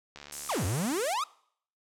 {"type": "click train", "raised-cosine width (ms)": 0.2, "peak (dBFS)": -27, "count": 40, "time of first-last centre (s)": [0.16, 0.696], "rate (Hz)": 72.7}
{"type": "high-pass noise", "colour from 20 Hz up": "pink", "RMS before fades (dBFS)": -37, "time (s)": [0.32, 1.14], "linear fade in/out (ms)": 5, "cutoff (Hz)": 6400, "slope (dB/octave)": 24}
{"type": "exponential two-way sweep", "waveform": "45% pulse", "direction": "down then up", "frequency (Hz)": [1318.5, 83.6, 1318.5], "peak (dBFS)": -28, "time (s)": [0.49, 1.24], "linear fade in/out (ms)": 5, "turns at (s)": 0.65}
{"effects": ["noise-tail reverb RT60 0.6 s tail -22 dB re dry", "low-pass 10000 Hz 12 dB/octave"]}